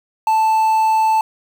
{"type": "tone with quantisation", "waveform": "triangle", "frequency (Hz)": 880, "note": "A5", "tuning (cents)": 0, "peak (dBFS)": -10, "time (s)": [0.27, 1.21], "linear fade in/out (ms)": 2, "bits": 6, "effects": []}